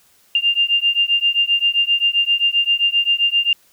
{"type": "beating tone pair", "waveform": "sine", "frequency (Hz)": [2794, 2801.6], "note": ["F7", "F7"], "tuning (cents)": [0, 5], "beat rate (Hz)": 7.6, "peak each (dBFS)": -17, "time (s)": [0.35, 3.53], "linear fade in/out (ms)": 2, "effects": ["white hiss -55 dBFS RMS until 3.72 s"]}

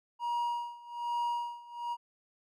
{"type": "tone with tremolo", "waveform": "triangle", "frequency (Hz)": 952, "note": "A#5", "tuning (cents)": 36, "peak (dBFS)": -27, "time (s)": [0.19, 1.97], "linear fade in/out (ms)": 50, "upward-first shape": "sine", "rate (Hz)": 1.2, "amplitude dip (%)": 90, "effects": []}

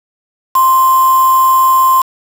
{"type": "tone with quantisation", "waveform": "sine", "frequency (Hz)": 1046.5, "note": "C6", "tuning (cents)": 0, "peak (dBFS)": -6, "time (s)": [0.55, 2.02], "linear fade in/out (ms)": 5, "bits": 3, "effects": []}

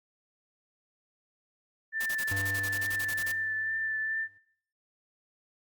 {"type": "tone with vibrato", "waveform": "sine", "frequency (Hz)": 1768, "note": "A6", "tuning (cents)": 8, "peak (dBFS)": -29, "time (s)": [1.92, 4.28], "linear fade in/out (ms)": 50, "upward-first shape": "triangle", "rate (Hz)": 2.3, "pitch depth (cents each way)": 17}
{"type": "noise bursts", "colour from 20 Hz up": "white", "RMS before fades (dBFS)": -38, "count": 15, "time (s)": [2, 3.322], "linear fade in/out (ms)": 10, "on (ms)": 62, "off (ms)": 28}
{"type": "tone with exponential decay", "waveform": "square", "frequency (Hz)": 98, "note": "G2", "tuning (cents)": 0, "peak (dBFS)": -33, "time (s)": [2.31, 4.38], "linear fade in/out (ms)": 5, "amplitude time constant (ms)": 450}
{"effects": ["noise-tail reverb RT60 0.6 s tail -22 dB re dry", "Opus 48 kbps"]}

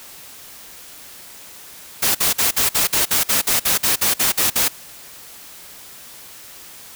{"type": "noise bursts", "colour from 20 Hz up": "white", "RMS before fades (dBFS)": -17, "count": 15, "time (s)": [2.02, 4.684], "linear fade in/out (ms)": 10, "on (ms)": 130, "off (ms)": 51, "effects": ["white hiss -40 dBFS RMS until 6.95 s"]}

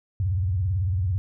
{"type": "tone with vibrato", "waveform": "sine", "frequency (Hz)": 92.3, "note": "F#2", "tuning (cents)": -4, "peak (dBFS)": -21, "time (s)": [0.2, 1.18], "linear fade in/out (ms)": 0, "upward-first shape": "triangle", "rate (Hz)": 18, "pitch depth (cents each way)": 260, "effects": []}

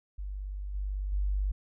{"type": "tone with level steps", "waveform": "sine", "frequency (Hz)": 49.04, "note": "G1", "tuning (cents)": 1, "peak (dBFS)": [-34, -30, -26], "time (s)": [0.18, 1.52], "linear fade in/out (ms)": 10, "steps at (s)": [0.74, 1.12], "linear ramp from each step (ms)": 10, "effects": []}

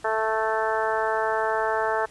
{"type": "harmonic tone", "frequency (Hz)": 220, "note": "A3", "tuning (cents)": 0, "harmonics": [2, 3, 4, 5, 6, 7, 8], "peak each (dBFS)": [-28, -28, -27, -32, -32, -32, -33], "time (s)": [0.04, 2.06], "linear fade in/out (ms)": 10, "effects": ["pink hiss -51 dBFS RMS until 2.1 s", "resampled to 24000 Hz"]}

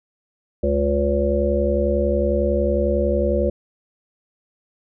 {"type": "harmonic tone", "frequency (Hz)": 71, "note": "C#2", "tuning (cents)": 42, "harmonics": [1, 3, 5, 7, 8], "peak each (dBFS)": [-22, -25, -24, -23, -22], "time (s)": [0.63, 3.5], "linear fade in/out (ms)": 5, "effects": []}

